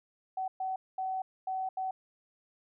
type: tone bursts at uneven times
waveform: sine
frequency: 756 Hz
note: F#5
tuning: 37 cents sharp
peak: -31 dBFS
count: 5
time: 0.37-0.48 / 0.6-0.76 / 0.98-1.22 / 1.47-1.69 / 1.77-1.91 s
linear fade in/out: 5 ms
effects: none

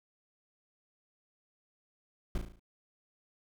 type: noise with echo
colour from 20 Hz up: brown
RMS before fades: -31 dBFS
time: 2.35-2.38 s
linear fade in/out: 2 ms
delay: 36 ms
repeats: 6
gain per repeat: -5 dB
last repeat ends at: 2.596 s
effects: none

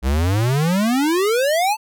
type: exponential sweep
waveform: square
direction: up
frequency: 61.74 to 900 Hz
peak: -16 dBFS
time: 0.02-1.77 s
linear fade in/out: 50 ms
effects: none

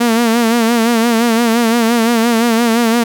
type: tone with vibrato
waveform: sawtooth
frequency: 231.4 Hz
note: A#3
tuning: 13 cents flat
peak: -6 dBFS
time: 0-3.04 s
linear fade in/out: 10 ms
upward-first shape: sine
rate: 5.8 Hz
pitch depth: 67 cents each way
effects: none

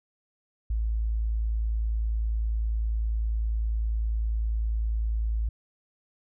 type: tone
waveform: sine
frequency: 55 Hz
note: A1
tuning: in tune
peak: -24 dBFS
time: 0.7-5.49 s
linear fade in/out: 5 ms
effects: none

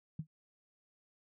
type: tone with exponential decay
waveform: sine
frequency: 156.7 Hz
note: D#3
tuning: 13 cents sharp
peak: -32 dBFS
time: 0.19-0.27 s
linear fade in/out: 5 ms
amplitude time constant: 16 ms
effects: none

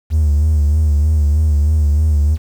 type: tone with vibrato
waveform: triangle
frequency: 75.5 Hz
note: D2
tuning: 48 cents sharp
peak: -7 dBFS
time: 0.1-2.38 s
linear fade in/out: 50 ms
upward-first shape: sine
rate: 3.2 Hz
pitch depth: 66 cents each way
effects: tanh soft clip ceiling -5 dBFS + 7-bit

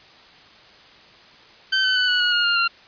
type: tone with pitch steps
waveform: 20% pulse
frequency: 1543 / 1519.1 / 1495.6 / 1472.5 / 1449.7 / 1427.2 / 1405.2 / 1383.4 Hz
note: G6 / F#6 / F#6 / F#6 / F#6 / F6 / F6 / F6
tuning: -28 / +45 / +18 / -9 / -36 / +37 / +10 / -17 cents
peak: -12 dBFS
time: 1.72-2.68 s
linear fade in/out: 10 ms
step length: 120 ms
effects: white hiss -48 dBFS RMS until 2.87 s + resampled to 11025 Hz

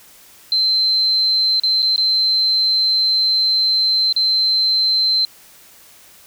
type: tone with dropouts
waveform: sine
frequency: 4100 Hz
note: C8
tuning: 36 cents flat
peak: -13 dBFS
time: 0.52-5.25 s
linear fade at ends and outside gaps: 1 ms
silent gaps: 1.598-1.635 / 1.821-1.827 / 1.961-1.979 / 4.126-4.163 s
effects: white hiss -46 dBFS RMS until 6.26 s

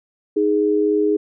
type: tone pair together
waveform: sine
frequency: 311.7 / 415.3 Hz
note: D#4 / G#4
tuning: +3 / 0 cents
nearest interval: perfect fourth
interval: 497 cents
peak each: -19 / -16 dBFS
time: 0.36-1.17 s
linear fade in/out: 10 ms
effects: none

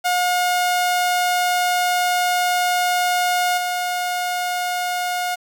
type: tone with level steps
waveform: sawtooth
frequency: 718 Hz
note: F5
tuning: 48 cents sharp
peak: -13 / -17 dBFS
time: 0.04-5.36 s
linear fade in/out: 20 ms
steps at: 3.57 s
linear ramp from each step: 10 ms
effects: 8-bit

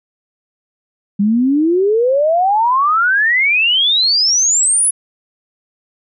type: exponential sweep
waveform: sine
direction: up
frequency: 196 to 10540 Hz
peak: -10 dBFS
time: 1.19-4.91 s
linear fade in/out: 10 ms
effects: none

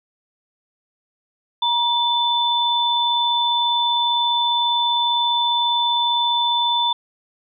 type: tone pair together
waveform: sine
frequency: 953 / 3518 Hz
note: A#5 / A7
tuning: +38 / -1 cents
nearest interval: octave + major seventh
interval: 2261 cents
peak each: -19 dBFS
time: 1.62-6.93 s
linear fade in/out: 5 ms
effects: none

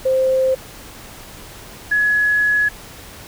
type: tone pair in turn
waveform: sine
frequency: 523.3 / 1689 Hz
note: C5 / G#6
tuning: 0 / +29 cents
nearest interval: octave + minor sixth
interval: 2029 cents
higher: second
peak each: -13 dBFS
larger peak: neither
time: 0.05-0.55 / 1.91-2.69 s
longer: second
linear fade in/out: 10 ms
effects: pink hiss -38 dBFS RMS until 3.27 s

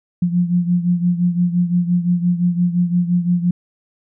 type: beating tone pair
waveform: sine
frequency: 174.7 / 180.5 Hz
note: F3 / F#3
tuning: +1 / -43 cents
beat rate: 5.8 Hz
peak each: -15 / -20 dBFS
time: 0.22-3.51 s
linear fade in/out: 5 ms
effects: none

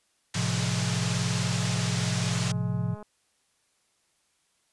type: band-pass noise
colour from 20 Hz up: white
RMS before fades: -34 dBFS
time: 0.34-2.52 s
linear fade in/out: 5 ms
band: 300 to 7300 Hz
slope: 24 dB/octave
type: chord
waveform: sine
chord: F major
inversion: first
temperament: equal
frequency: 110 / 130.81 / 174.61 Hz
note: A2 / C3 / F3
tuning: 0 / 0 / 0 cents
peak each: -30 dBFS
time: 0.35-2.95 s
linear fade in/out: 10 ms
type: click train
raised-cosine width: 1 ms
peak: -31 dBFS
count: 559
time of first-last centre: 0.37-3.027 s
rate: 210 Hz
effects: white hiss -70 dBFS RMS until 4.72 s + resampled to 24000 Hz

